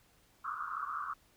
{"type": "band-pass noise", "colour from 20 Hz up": "pink", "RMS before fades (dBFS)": -39, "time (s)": [0.44, 1.14], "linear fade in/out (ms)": 10, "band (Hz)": [1100, 1400], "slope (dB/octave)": 96, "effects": ["pink hiss -67 dBFS RMS until 1.36 s"]}